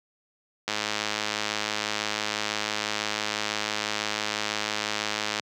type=click train; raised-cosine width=0.2 ms; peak=-9 dBFS; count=501; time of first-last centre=0.68-5.397 s; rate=106 Hz; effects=high-pass 150 Hz 12 dB/octave